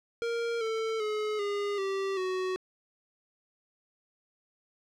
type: tone with pitch steps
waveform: square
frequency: 466.1 / 445.6 / 425.9 / 407.2 / 389.2 / 372.1 Hz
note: A#4 / A4 / G#4 / G#4 / G4 / F#4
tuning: 0 / +22 / +44 / -34 / -12 / +10 cents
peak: -30 dBFS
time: 0.22-2.56 s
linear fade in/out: 0 ms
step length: 390 ms
effects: low-pass 5000 Hz 12 dB/octave + 10-bit